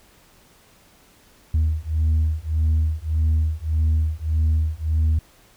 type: beating tone pair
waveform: sine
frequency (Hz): 77.78 / 79.48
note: D#2 / D#2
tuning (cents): 0 / +37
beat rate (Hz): 1.7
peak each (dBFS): -19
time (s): 1.54-5.19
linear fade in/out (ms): 5
effects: tanh soft clip ceiling -14 dBFS + pink hiss -54 dBFS RMS until 5.56 s